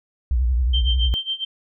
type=tone with vibrato; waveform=sine; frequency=61.74 Hz; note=B1; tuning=in tune; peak=-16 dBFS; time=0.31-1.14 s; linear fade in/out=0 ms; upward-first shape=triangle; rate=11 Hz; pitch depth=180 cents each way
type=tone with tremolo; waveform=sine; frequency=3136 Hz; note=G7; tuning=in tune; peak=-20 dBFS; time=0.73-1.45 s; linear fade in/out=10 ms; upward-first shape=sine; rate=7.3 Hz; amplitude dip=90%
effects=none